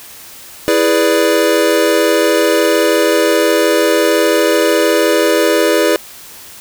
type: chord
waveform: square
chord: E dominant seventh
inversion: none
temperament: equal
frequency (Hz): 329.6 / 415.3 / 493.9 / 587.3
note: E4 / G#4 / B4 / D5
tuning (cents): 0 / 0 / 0 / 0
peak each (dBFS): -16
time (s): 0.68-5.96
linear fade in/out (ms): 0
effects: white hiss -35 dBFS RMS until 6.6 s